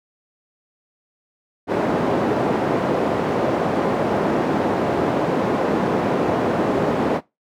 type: band-pass noise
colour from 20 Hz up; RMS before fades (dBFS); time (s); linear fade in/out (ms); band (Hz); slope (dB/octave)
white; -20; 1.67-7.21; 50; 180 to 550; 12
effects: noise-tail reverb RT60 0.2 s tail -19 dB re dry